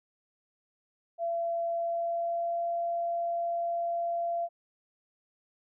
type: tone with pitch glide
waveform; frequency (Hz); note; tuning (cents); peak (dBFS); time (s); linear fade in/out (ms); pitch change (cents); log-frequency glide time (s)
sine; 677 to 684.1; E5 to F5; +46 to -36; -28; 1.18-4.49; 50; +18; 1.7-2.66
effects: none